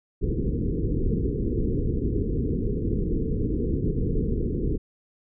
pink low-pass noise, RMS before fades -25 dBFS, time 0.21-4.78 s, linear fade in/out 20 ms, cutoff 470 Hz, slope 96 dB/octave, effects none

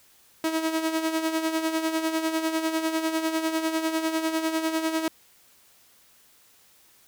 sawtooth tone with tremolo, 320.9 Hz, E4, 46 cents flat, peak -18 dBFS, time 0.44-5.08 s, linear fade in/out 2 ms, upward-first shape sine, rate 10 Hz, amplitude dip 60%, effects white hiss -58 dBFS RMS until 7.07 s

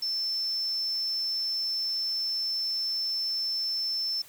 sine tone, 5310 Hz, E8, 12 cents sharp, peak -27 dBFS, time 0.02-4.22 s, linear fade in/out 5 ms, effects white hiss -52 dBFS RMS until 4.28 s

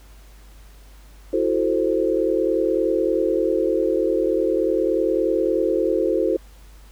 sine chord, F# half-diminished seventh, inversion third, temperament equal, 329.6 / 370 / 440 / 523.3 Hz, E4 / F#4 / A4 / C5, 0 / 0 / 0 / 0 cents, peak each -23 dBFS, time 1.33-6.37 s, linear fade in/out 5 ms, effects added 50 Hz sine -43 dBFS peak until 6.91 s + pink hiss -53 dBFS RMS until 6.91 s

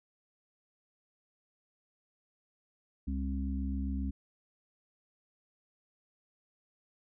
harmonic tone, 67.5 Hz, C#2, 45 cents flat, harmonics 1 / 3 / 4, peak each -33 / -38 / -39 dBFS, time 3.07-4.11 s, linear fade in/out 10 ms, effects none

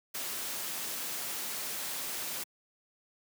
white noise, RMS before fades -37 dBFS, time 0.14-2.44 s, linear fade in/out 10 ms, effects high-pass 150 Hz 12 dB/octave

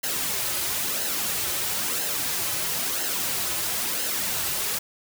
white noise with flanger, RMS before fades -27 dBFS, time 0.03-4.79 s, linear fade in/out 10 ms, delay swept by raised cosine 0.85 to 4.35 ms, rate 1 Hz, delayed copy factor -0.55, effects none

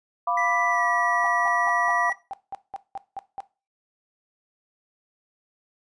sine chord, B diminished, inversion second, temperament equal, 698.5 / 987.8 / 1174.7 Hz, F5 / B5 / D6, 0 / 0 / 0 cents, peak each -26 dBFS, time 0.27-2.1 s, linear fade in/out 5 ms
triangle tone with pitch glide, 1975.5 to 1933.7 Hz, B6 to B6, 0 to -37 cents, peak -24 dBFS, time 0.37-2.13 s, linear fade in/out 5 ms, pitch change -37 cents, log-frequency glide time 0.7-0.82 s
sine tone bursts, 784 Hz, G5, in tune, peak -29 dBFS, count 11, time 1.24-3.404 s, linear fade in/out 0 ms, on 24 ms, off 190 ms
effects noise-tail reverb RT60 0.3 s tail -17 dB re dry + resampled to 22050 Hz

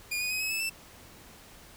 sawtooth tone with pitch steps, 2431 / 2475 / 2520 / 2565 / 2612 / 2659 Hz, D#7 / D#7 / D#7 / E7 / E7 / E7, -41 / -10 / +21 / -48 / -17 / +14 cents, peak -26 dBFS, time 0.11-0.698 s, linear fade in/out 10 ms, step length 98 ms, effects pink hiss -52 dBFS RMS until 1.76 s

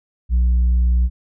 sine tone with tanh clipping, 60.7 Hz, B1, 29 cents flat, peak -13 dBFS, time 0.29-1.1 s, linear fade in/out 50 ms, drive 2 dB, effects none

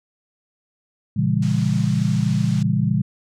sine chord, A# diminished seventh, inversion none, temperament just, 116.54 / 139.85 / 167.82 / 201.4 Hz, A#2 / C#3 / E3 / G3, 0 / +16 / +31 / +47 cents, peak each -22 dBFS, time 1.16-3.02 s, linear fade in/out 10 ms
white band-pass noise, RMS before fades -41 dBFS, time 1.42-2.63 s, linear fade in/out 5 ms, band 580 to 7000 Hz, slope 24 dB/octave
effects none

